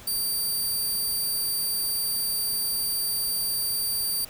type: tone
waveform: 10% pulse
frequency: 4656 Hz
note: D8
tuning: 16 cents flat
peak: -18 dBFS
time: 0.07-4.25 s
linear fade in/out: 5 ms
effects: pink hiss -46 dBFS RMS until 4.29 s